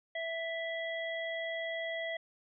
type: harmonic tone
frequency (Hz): 659.3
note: E5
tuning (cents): 0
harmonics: 1 / 3 / 5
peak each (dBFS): -37 / -38 / -45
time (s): 0.15-2.17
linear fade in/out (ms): 5
effects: none